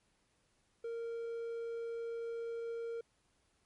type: tone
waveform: triangle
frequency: 463.1 Hz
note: A#4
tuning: 11 cents flat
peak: -36 dBFS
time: 0.84-3.01 s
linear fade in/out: 5 ms
effects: pink hiss -75 dBFS RMS until 3.65 s + MP3 48 kbps